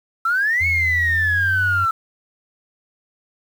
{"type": "exponential two-way sweep", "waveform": "sine", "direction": "up then down", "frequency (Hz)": [1318.5, 2217, 1318.5], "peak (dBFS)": -15, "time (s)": [0.25, 1.91], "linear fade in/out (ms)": 5, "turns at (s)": 0.67}
{"type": "tone with pitch glide", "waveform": "sine", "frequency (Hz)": [84, 94.29], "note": ["E2", "F#2"], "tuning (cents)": [33, 33], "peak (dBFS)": -22, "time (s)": [0.6, 1.86], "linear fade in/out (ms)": 20, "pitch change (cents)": 200, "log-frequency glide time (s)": [1.08, 1.54]}
{"effects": ["tanh soft clip ceiling -10 dBFS", "7-bit"]}